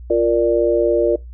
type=chord; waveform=sine; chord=Bb major; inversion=second; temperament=equal; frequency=349.2 / 466.2 / 587.3 Hz; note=F4 / Bb4 / D5; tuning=0 / 0 / 0 cents; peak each=-17 dBFS; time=0.1-1.16 s; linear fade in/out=5 ms; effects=noise-tail reverb RT60 0.2 s tail -23 dB re dry + added 60 Hz sine -32 dBFS peak until 1.33 s